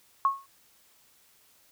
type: tone with exponential decay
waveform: sine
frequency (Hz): 1095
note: C#6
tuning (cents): -22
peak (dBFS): -17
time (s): 0.25-0.46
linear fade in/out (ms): 1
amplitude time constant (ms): 45
effects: white hiss -62 dBFS RMS until 1.71 s